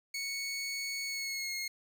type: tone with pitch glide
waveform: 20% pulse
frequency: 2217 to 2153 Hz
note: C#7 to C7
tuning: 0 to +49 cents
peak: -30 dBFS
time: 0.14-1.68 s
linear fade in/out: 5 ms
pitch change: -51 cents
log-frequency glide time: 1.05-1.55 s
effects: none